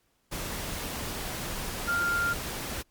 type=tone in noise; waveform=sine; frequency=1396.9 Hz; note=F6; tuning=in tune; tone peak=-25 dBFS; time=1.87-2.34 s; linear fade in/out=20 ms; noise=pink; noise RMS=-35 dBFS; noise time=0.31-2.83 s; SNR=+7 dB; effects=pink hiss -71 dBFS RMS until 2.9 s + Opus 48 kbps